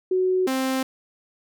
sine / sawtooth tone pair in turn, 370.8 / 262.8 Hz, F#4 / C4, +4 / +8 cents, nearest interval tritone, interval 596 cents, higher first, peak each -18 dBFS, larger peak neither, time 0.11-0.47 / 0.47-0.83 s, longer neither, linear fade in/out 5 ms, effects none

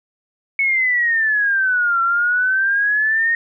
sine exponential two-way sweep, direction down then up, 2217 to 1355 to 1862 Hz, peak -14 dBFS, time 0.59-3.35 s, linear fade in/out 2 ms, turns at 2.01 s, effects none

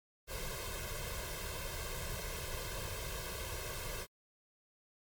pink noise with comb filter, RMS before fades -41 dBFS, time 0.27-4.07 s, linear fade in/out 50 ms, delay 1.9 ms, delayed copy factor +1, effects MP3 96 kbps

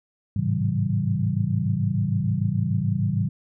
sine tone cluster, 103.1 / 109.8 / 133.6 / 161.3 / 190.9 Hz, G#2 / A2 / C3 / E3 / G3, -12 / -3 / +36 / -37 / -46 cents, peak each -27 dBFS, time 0.36-3.29 s, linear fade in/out 5 ms, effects none

